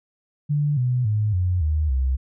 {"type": "tone with pitch steps", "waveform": "sine", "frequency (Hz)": [146.83, 124.9, 106.25, 90.38, 76.89, 65.41], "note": ["D3", "B2", "G#2", "F#2", "D#2", "C2"], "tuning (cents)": [0, 20, 40, -40, -20, 0], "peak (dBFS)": -18, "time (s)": [0.49, 2.17], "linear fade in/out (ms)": 20, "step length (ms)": 280, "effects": []}